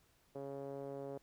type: tone with low-pass filter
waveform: 5% pulse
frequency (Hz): 138.59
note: C#3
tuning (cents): 0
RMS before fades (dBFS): -45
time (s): 0.35-1.18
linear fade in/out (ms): 5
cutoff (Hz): 500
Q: 2.6
effects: pink hiss -72 dBFS RMS until 1.22 s